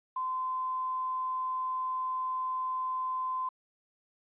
sine tone with quantisation, 1030 Hz, C6, 28 cents flat, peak -30 dBFS, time 0.16-3.49 s, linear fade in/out 5 ms, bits 10, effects resampled to 8000 Hz

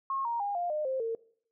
sine tone with pitch steps, 1082 / 936.5 / 810.6 / 701.6 / 607.3 / 525.6 / 454.9 Hz, C#6 / A#5 / G#5 / F5 / D#5 / C5 / A#4, -42 / +8 / -42 / +8 / -42 / +8 / -42 cents, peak -29 dBFS, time 0.1-1.15 s, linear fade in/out 2 ms, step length 150 ms, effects noise-tail reverb RT60 0.6 s tail -21 dB re dry

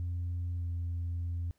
sine tone with pitch glide, 87.31 to 85.86 Hz, F2 to F2, 0 to -29 cents, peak -30 dBFS, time 0-1.51 s, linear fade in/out 0 ms, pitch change -29 cents, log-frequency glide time 0.57-0.64 s, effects tanh soft clip ceiling -30 dBFS + pink hiss -75 dBFS RMS until 1.58 s

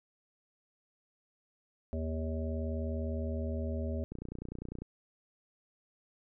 harmonic tone, 79.8 Hz, D#2, 44 cents sharp, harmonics 1 / 3 / 5 / 7 / 8, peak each -34 / -39 / -44 / -43 / -45 dBFS, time 1.93-4.04 s, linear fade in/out 0 ms
click train, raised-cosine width 3 ms, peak -28 dBFS, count 22, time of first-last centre 4.12-4.82 s, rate 30 Hz
effects none

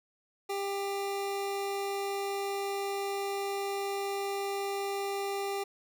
25% pulse tone, 397.2 Hz, G4, 23 cents sharp, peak -28 dBFS, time 0.49-5.64 s, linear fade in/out 10 ms, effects none

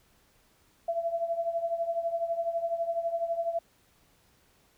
sine tone with tremolo, 673 Hz, E5, 36 cents sharp, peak -24 dBFS, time 0.88-3.59 s, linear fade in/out 5 ms, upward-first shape triangle, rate 12 Hz, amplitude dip 80%, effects pink hiss -65 dBFS RMS until 4.77 s

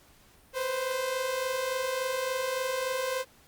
sawtooth tone pair together, 499.8 / 523.3 Hz, B4 / C5, +21 / 0 cents, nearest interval minor second, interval 79 cents, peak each -31 / -26 dBFS, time 0.53-3.25 s, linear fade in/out 50 ms, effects pink hiss -59 dBFS RMS until 3.47 s + Opus 48 kbps

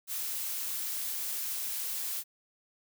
blue noise, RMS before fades -35 dBFS, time 0.07-2.24 s, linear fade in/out 50 ms, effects none

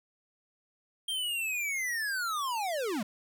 square linear sweep, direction down, 3202 to 187.7 Hz, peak -31 dBFS, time 1.08-3.03 s, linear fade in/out 5 ms, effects none

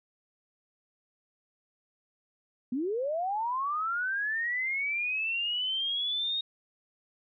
sine linear sweep, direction up, 233.1 to 3745 Hz, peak -28 dBFS, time 2.72-6.41 s, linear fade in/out 5 ms, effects none

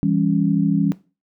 sine chord, C# diminished, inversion first, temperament just, 166.31 / 199.57 / 277.2 Hz, E3 / G3 / C#4, +16 / +31 / 0 cents, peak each -20 dBFS, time 0.03-0.92 s, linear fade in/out 0 ms, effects noise-tail reverb RT60 0.3 s tail -17 dB re dry

